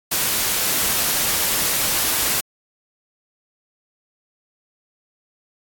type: noise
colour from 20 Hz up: white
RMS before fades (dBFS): -20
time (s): 0.11-2.41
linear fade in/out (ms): 10
effects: AAC 64 kbps